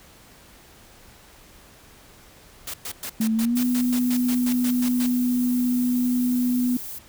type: noise bursts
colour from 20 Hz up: white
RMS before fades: -32 dBFS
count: 14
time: 2.67-5.066 s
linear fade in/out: 5 ms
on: 69 ms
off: 110 ms
type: tone with pitch glide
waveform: sine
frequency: 221.4 to 247.1 Hz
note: A3 to B3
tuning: +11 to +1 cents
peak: -19 dBFS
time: 3.2-6.77 s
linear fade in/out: 5 ms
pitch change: +190 cents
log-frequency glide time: 3.35-3.59 s
type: noise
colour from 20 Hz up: violet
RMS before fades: -35 dBFS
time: 3.55-6.99 s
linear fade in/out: 10 ms
effects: pink hiss -50 dBFS RMS until 7.08 s